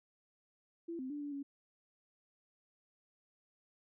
sine tone with pitch steps, 336.4 / 259.7 / 292.3 / 289.2 / 280 Hz, E4 / C4 / D4 / D4 / C#4, +35 / -13 / -8 / -27 / +18 cents, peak -39 dBFS, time 0.88-1.43 s, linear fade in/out 10 ms, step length 110 ms, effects none

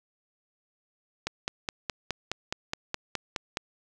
click train, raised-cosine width 0.2 ms, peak -12 dBFS, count 12, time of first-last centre 1.27-3.571 s, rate 4.78 Hz, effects none

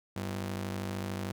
sawtooth ring-modulated tone, 144.8 Hz, D3, 24 cents flat, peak -27 dBFS, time 0.16-1.32 s, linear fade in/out 5 ms, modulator 45.8 Hz, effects none

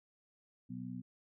harmonic tone, 62 Hz, B1, 7 cents sharp, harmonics 2 / 3 / 4, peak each -47 / -45 / -44 dBFS, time 0.69-1.02 s, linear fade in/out 20 ms, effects none

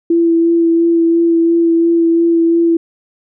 sine tone with vibrato, 334.6 Hz, E4, 26 cents sharp, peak -8 dBFS, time 0.1-2.77 s, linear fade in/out 5 ms, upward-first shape sine, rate 2.9 Hz, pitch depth 15 cents each way, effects none

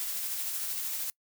blue noise with tremolo, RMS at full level -33 dBFS, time 0-1.1 s, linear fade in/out 0 ms, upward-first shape sine, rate 13 Hz, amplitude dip 25%, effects noise-tail reverb RT60 0.1 s tail -25 dB re dry

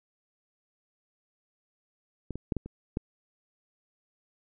clicks, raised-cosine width 3 ms, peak -22 / -23 / -14 / -17 / -27 / -16 dBFS, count 6, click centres 2.307 / 2.356 / 2.522 / 2.567 / 2.66 / 2.971 s, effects none

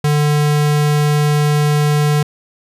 square tone, 148.4 Hz, D3, 18 cents sharp, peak -12 dBFS, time 0.04-2.23 s, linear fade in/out 5 ms, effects resampled to 32000 Hz

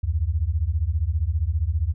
sine beating tone pair, 72.2 / 87.2 Hz, D2 / F2, -29 / -2 cents, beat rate 15 Hz, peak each -23 dBFS, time 0.03-1.94 s, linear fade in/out 10 ms, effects none

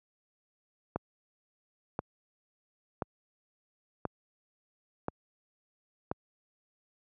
click train, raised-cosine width 1 ms, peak -17 dBFS, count 6, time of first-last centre 0.96-6.115 s, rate 0.97 Hz, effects high-pass 80 Hz 12 dB/octave

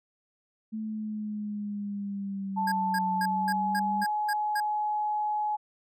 sine linear two-way sweep, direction down then up, 219.2 to 185.8 to 200.8 Hz, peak -31 dBFS, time 0.72-4.05 s, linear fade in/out 20 ms, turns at 3.13 s
sine tone with pitch glide, 880 to 844.6 Hz, A5 to G#5, 0 to +29 cents, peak -26 dBFS, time 2.56-5.57 s, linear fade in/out 20 ms, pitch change -71 cents, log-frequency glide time 3.08-3.61 s
square tone bursts, 1632 Hz, G#6, 31 cents flat, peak -30 dBFS, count 8, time 2.67-4.602 s, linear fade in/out 5 ms, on 49 ms, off 220 ms
effects none

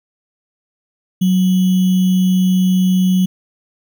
sine tone with sample-and-hold, 185 Hz, F#3, in tune, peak -10 dBFS, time 1.21-3.26 s, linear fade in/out 10 ms, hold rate 3150 Hz, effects none

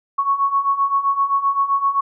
sine beating tone pair, 1103 / 1110.7 Hz, C#6 / C#6, -9 / +3 cents, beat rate 7.7 Hz, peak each -21 / -17 dBFS, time 0.18-2.01 s, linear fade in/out 10 ms, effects none

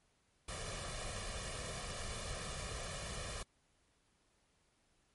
pink noise with comb filter, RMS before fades -43 dBFS, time 0.48-3.43 s, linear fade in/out 5 ms, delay 1.7 ms, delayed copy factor +0.7, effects pink hiss -75 dBFS RMS until 5.14 s + MP3 48 kbps

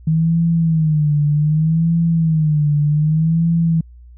sine tone with vibrato, 156.9 Hz, D#3, 15 cents sharp, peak -12 dBFS, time 0.07-3.81 s, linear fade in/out 5 ms, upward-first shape sine, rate 0.65 Hz, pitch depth 110 cents each way, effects added 60 Hz sine -38 dBFS peak until 4.17 s

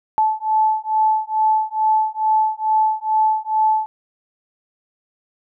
sine beating tone pair, 868 / 870.3 Hz, A5 / A5, -24 / -19 cents, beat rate 2.3 Hz, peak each -18 dBFS, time 0.18-3.86 s, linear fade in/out 0 ms, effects none

